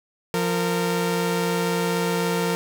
sawtooth tone pair together, 174.61 / 460 Hz, F3 / A#4, 0 / -23 cents, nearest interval octave + perfect fourth, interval 1677 cents, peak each -20 dBFS, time 0.34-2.55 s, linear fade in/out 0 ms, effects none

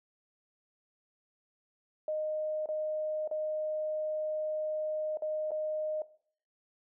sine tone with dropouts, 617 Hz, D#5, 15 cents flat, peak -30 dBFS, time 2.08-6.02 s, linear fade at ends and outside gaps 2 ms, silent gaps 2.659-2.688 / 3.276-3.312 / 5.172-5.221 / 5.508-5.516 s, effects noise-tail reverb RT60 0.5 s tail -18 dB re dry

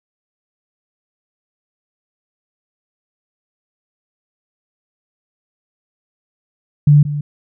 sine tone with echo, 146.6 Hz, D3, 3 cents flat, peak -5 dBFS, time 6.87-7.03 s, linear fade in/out 5 ms, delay 180 ms, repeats 1, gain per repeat -13 dB, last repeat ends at 7.21 s, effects none

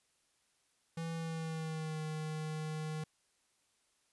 square tone with pitch glide, 164.81 to 155.56 Hz, E3 to D#3, 0 to 0 cents, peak -38 dBFS, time 0.97-3.04 s, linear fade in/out 5 ms, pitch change -100 cents, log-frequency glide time 1.14-2.01 s, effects white hiss -75 dBFS RMS until 4.12 s + resampled to 24000 Hz

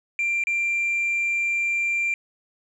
sine tone with dropouts, 2370 Hz, D7, 15 cents sharp, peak -19 dBFS, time 0.19-2.14 s, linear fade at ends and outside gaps 1 ms, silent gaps 0.438-0.47 s, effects tanh soft clip ceiling -19 dBFS

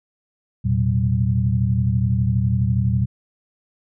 sine tone cluster, 83.2 / 118 / 130.1 / 190.2 Hz, E2 / A#2 / C3 / F#3, +17 / +22 / -9 / +48 cents, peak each -23 / -18 / -27 / -24 dBFS, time 0.64-3.06 s, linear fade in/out 20 ms, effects none

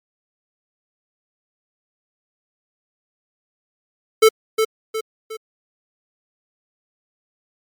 square tone with echo, 440 Hz, A4, in tune, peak -8 dBFS, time 4.22-4.29 s, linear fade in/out 10 ms, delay 360 ms, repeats 3, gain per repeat -7 dB, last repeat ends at 5.37 s, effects MP3 96 kbps

